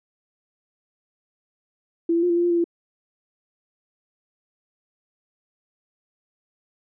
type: tone with pitch steps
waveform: sine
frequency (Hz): 335.6 / 337.8 / 354.1 / 342.2 / 346.2 / 349.2 / 342.6 / 340.3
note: E4 / E4 / F4 / F4 / F4 / F4 / F4 / F4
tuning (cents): +31 / +42 / +24 / -35 / -15 / 0 / -33 / -45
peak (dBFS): -17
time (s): 2.09-2.642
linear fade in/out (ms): 5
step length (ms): 69
effects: none